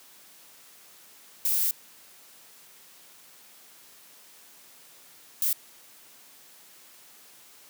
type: noise bursts at uneven times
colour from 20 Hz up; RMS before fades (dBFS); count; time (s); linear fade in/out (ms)
violet; -25; 2; 1.45-1.71 / 5.42-5.53; 2
effects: white hiss -53 dBFS RMS until 7.69 s + high-pass 150 Hz 12 dB/octave